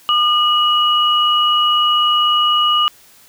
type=tone pair together; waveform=sine; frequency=1213 / 2914 Hz; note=D#6 / F#7; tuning=-44 / -27 cents; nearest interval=octave + minor third; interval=1517 cents; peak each=-14 dBFS; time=0.09-2.88 s; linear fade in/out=0 ms; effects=white hiss -47 dBFS RMS until 3.28 s